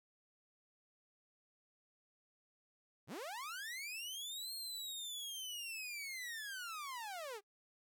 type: linear two-way sweep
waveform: sawtooth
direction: up then down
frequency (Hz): 82.5 to 4270 to 380.1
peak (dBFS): -40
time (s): 3.07-7.41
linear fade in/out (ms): 50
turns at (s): 4.54
effects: noise-tail reverb RT60 0.1 s tail -24 dB re dry